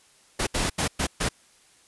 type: noise bursts at uneven times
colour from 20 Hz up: pink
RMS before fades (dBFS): -25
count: 5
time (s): 0.39-0.47 / 0.54-0.7 / 0.78-0.88 / 0.99-1.07 / 1.2-1.29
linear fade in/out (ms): 10
effects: white hiss -58 dBFS RMS until 1.87 s + resampled to 24000 Hz